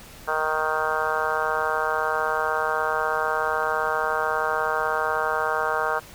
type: harmonic tone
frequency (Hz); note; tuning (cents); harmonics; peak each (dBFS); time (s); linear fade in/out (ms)
156.1; D#3; +6; 3 / 4 / 5 / 6 / 7 / 8 / 9 / 10; -30 / -30 / -30 / -30 / -30 / -30 / -30 / -30; 0.27-6; 20
effects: pink hiss -45 dBFS RMS until 6.14 s